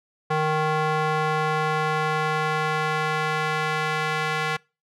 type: tone with band-pass filter sweep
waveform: square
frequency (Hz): 155.1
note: D#3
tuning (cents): -5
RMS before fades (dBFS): -24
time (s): 0.3-4.57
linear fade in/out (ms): 10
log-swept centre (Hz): 940 to 1800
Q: 1
effects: noise-tail reverb RT60 0.3 s tail -25 dB re dry